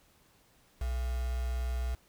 sine tone with quantisation, 61.74 Hz, B1, in tune, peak -30 dBFS, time 0.81-1.95 s, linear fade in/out 5 ms, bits 7, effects pink hiss -65 dBFS RMS until 2.08 s

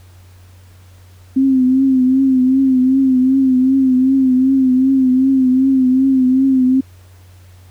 sine tone with vibrato, 261.6 Hz, C4, in tune, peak -9 dBFS, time 1.36-6.81 s, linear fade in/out 10 ms, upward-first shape triangle, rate 2.6 Hz, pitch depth 65 cents each way, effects added 91 Hz sine -40 dBFS peak until 7.7 s + pink hiss -51 dBFS RMS until 7.7 s

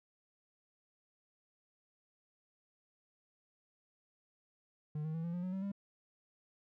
triangle tone with pitch steps, 151.2 / 157.26 / 163.56 / 170.11 / 176.92 / 184.01 / 191.38 / 199.05 Hz, D#3 / D#3 / E3 / F3 / F3 / F#3 / G3 / G3, -49 / +19 / -13 / -45 / +23 / -9 / -41 / +27 cents, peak -34 dBFS, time 4.95-5.718 s, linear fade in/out 5 ms, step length 96 ms, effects none

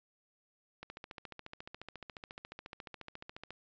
click train, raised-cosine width 0.3 ms, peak -29 dBFS, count 39, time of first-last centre 0.83-3.506 s, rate 14.2 Hz, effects resampled to 16000 Hz

